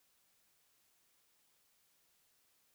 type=silence; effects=white hiss -74 dBFS RMS until 2.74 s